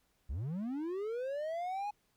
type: linear sweep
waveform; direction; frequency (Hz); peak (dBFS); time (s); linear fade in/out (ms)
triangle; up; 53.1 to 843; -33; 0.29-1.91; 10
effects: pink hiss -75 dBFS RMS until 2.16 s